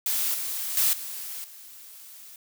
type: noise with level steps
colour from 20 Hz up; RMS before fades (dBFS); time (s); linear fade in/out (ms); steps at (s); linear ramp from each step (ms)
blue; -26 / -31 / -22 / -36 / -46; 0.06-2.36; 2; 0.34 / 0.77 / 0.93 / 1.44; 2
effects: none